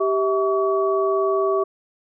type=tone cluster; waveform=sine; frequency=390.6 / 649 / 1134 Hz; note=G4 / E5 / C#6; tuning=-6 / -27 / +39 cents; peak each=-19 / -24 / -24 dBFS; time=0-1.64 s; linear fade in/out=10 ms; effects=none